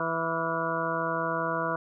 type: harmonic tone with a mistuned harmonic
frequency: 164.81 Hz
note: E3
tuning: in tune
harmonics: 1 / 2 / 3 / 4 / 6 / 7 / 8 / 9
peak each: -37 / -37 / -35 / -33 / -33 / -34 / -38 / -34 dBFS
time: 0-1.76 s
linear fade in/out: 2 ms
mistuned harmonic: 9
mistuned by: -56 cents
effects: none